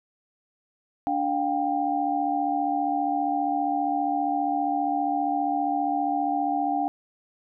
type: tone cluster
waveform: sine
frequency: 291.2 / 714 / 789 Hz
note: D4 / F5 / G5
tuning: -15 / +38 / +11 cents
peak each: -28 / -27 / -26 dBFS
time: 1.07-6.88 s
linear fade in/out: 0 ms
effects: none